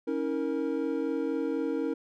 triangle chord, A# diminished, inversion first, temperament equal with one note detuned, 277.2 / 321.2 / 466.2 Hz, C#4 / E4 / A#4, 0 / -45 / 0 cents, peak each -30 dBFS, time 0.07-1.94 s, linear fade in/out 10 ms, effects none

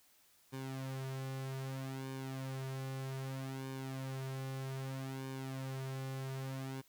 sawtooth tone with flanger, 133.1 Hz, C3, 30 cents sharp, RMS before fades -42 dBFS, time 0.52-6.82 s, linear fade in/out 20 ms, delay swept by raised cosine 1.5 to 4.4 ms, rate 0.63 Hz, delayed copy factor -0.7, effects white hiss -68 dBFS RMS until 6.88 s

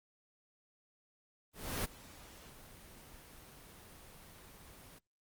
pink noise with ADSR envelope, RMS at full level -35 dBFS, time 1.53-4.99 s, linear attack 310 ms, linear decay 23 ms, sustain -20 dB, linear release 9 ms, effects Opus 24 kbps

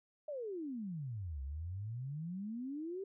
sine exponential two-way sweep, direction down then up, 622.3 to 65.41 to 399.9 Hz, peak -39 dBFS, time 0.28-3.04 s, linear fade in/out 5 ms, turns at 1.42 s, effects none

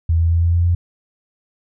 sine tone with pitch steps, 82.41 / 83.27 / 84.14 / 85.02 / 85.91 / 86.81 Hz, E2 / E2 / E2 / F2 / F2 / F2, 0 / +18 / +36 / -46 / -28 / -10 cents, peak -12 dBFS, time 0.09-0.75 s, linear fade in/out 5 ms, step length 110 ms, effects none

